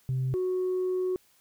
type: tone pair in turn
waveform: sine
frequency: 130.2 / 368.3 Hz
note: C3 / F#4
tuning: -8 / -8 cents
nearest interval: octave + tritone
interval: 1800 cents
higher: second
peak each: -24 dBFS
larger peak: neither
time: 0.09-0.34 / 0.34-1.16 s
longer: second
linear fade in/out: 0 ms
effects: tanh soft clip ceiling -23 dBFS + white hiss -64 dBFS RMS until 1.4 s